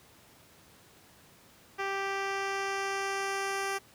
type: tone with low-pass filter sweep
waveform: 10% pulse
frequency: 392 Hz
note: G4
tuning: in tune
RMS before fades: -33 dBFS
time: 1.78-3.79 s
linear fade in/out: 20 ms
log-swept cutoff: 3600 to 12000 Hz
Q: 0.75
effects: pink hiss -58 dBFS RMS until 3.94 s + high-pass 80 Hz 12 dB/octave